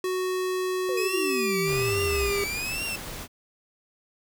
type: tone with pitch glide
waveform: square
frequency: 370 to 401.2 Hz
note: F#4 to G4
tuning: 0 to +40 cents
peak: -26 dBFS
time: 0.04-2.44 s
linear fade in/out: 2 ms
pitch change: +140 cents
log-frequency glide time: 0.87-2.06 s
type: exponential sweep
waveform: sine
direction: down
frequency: 527 to 59 Hz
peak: -29 dBFS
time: 0.89-2.3 s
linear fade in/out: 0 ms
type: tone with vibrato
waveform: sawtooth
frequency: 2512 Hz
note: D#7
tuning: 16 cents sharp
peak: -26 dBFS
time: 0.97-2.96 s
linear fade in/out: 5 ms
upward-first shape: triangle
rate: 1.2 Hz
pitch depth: 180 cents each way
type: noise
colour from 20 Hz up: pink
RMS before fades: -37 dBFS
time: 1.65-3.28 s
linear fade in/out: 50 ms
effects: none